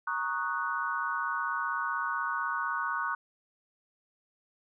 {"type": "chord", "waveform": "sine", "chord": "D# minor seventh", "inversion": "second", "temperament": "equal", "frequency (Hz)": [932.3, 1108.7, 1244.5, 1480], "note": ["A#5", "C#6", "D#6", "F#6"], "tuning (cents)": [0, 0, 0, 0], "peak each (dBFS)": [-37, -34, -36, -33], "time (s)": [0.07, 3.15], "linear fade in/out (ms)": 5, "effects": []}